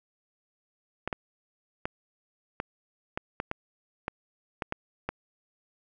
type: clicks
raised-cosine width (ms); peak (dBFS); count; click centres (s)
0.5; -15; 11; 1.076 / 1.128 / 1.855 / 2.601 / 3.175 / 3.401 / 3.514 / 4.081 / 4.622 / 4.724 / 5.09
effects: none